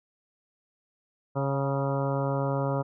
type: harmonic tone with a mistuned harmonic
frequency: 137.8 Hz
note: C#3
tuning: 10 cents flat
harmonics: 1 / 2 / 3 / 4 / 5 / 6 / 7 / 8 / 9 / 10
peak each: -28 / -34 / -35 / -31 / -38 / -41 / -36 / -46 / -39 / -45 dBFS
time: 1.35-2.83 s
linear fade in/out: 20 ms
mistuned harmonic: 5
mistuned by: +19 cents
effects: none